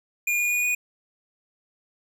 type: tone with pitch steps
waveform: square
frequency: 2424 / 2438 / 2452 / 2466 Hz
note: D#7 / D#7 / D#7 / D#7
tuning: -46 / -36 / -26 / -16 cents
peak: -22 dBFS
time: 0.27-0.75 s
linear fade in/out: 5 ms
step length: 120 ms
effects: none